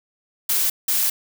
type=noise bursts at uneven times; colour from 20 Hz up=blue; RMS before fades=-20 dBFS; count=2; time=0.49-0.7 / 0.88-1.1 s; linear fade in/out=5 ms; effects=none